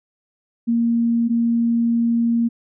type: tone pair in turn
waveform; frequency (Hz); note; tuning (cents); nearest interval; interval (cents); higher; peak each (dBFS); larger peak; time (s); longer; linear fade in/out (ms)
sine; 233.1 / 233.1; A#3 / A#3; 0 / 0; unison; 0; neither; -15; neither; 0.67-1.29 / 1.29-2.49; second; 20
effects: none